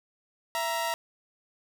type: tone pair together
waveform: sawtooth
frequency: 667 / 941.2 Hz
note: E5 / A#5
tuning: +20 / +16 cents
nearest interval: tritone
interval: 596 cents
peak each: -28 / -26 dBFS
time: 0.55-0.94 s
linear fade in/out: 0 ms
effects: none